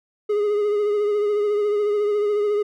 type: tone with vibrato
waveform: triangle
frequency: 415.3 Hz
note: G#4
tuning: in tune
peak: -16 dBFS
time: 0.29-2.63 s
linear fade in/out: 10 ms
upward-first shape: triangle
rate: 14 Hz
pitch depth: 40 cents each way
effects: none